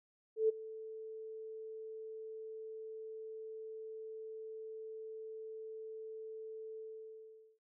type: tone with ADSR envelope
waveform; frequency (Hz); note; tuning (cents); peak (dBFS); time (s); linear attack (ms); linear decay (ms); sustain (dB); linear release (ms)
sine; 440; A4; 0; -25; 0.36-7.59; 130; 15; -19; 810
effects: none